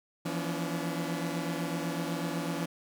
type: tone cluster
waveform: sawtooth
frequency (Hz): 166.7 / 174.7 / 244.5 / 285.7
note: E3 / F3 / B3 / D4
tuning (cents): +20 / +1 / -17 / -48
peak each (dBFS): -31 / -34 / -38 / -32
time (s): 0.25-2.66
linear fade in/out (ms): 10
effects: none